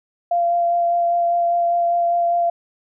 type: tone with vibrato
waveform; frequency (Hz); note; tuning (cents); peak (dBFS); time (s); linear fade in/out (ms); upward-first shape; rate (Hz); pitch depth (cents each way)
sine; 690; F5; -21; -15; 0.31-2.5; 5; sine; 5; 11
effects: none

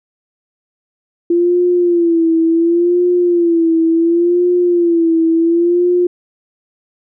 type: tone with vibrato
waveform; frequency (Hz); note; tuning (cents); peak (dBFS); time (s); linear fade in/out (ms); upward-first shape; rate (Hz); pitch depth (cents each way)
sine; 340.9; F4; -42; -9; 1.3-6.07; 5; sine; 0.7; 73
effects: none

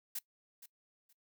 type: noise with echo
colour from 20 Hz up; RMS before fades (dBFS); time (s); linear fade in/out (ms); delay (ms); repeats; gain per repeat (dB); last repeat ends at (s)
blue; -39; 0.15-0.19; 5; 470; 2; -14; 1.13
effects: noise-tail reverb RT60 0.1 s tail -21 dB re dry

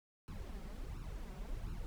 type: noise with flanger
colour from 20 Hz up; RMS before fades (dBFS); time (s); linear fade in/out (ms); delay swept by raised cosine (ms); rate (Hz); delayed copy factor
brown; -44; 0.28-1.86; 0; 0.72 to 5.42; 1.4; +0.9
effects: none

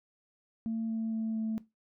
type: tone with pitch steps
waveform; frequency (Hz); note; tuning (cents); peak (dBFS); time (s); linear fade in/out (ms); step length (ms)
sine; 225.1 / 223.7 / 222.3 / 220.8; A3 / A3 / A3 / A3; +40 / +29 / +18 / +6; -29; 0.66-1.58; 0; 230
effects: noise-tail reverb RT60 0.2 s tail -18 dB re dry + tanh soft clip ceiling -27 dBFS

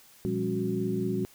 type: tone cluster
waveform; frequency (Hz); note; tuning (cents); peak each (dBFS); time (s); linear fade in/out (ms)
sine; 118.9 / 175.2 / 199.8 / 275.9 / 367.9; A#2 / F3 / G3 / C#4 / F#4; +35 / +6 / +33 / -8 / -10; -35 / -35 / -31 / -35 / -31; 0.25-1.25; 0
effects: white hiss -56 dBFS RMS until 1.34 s

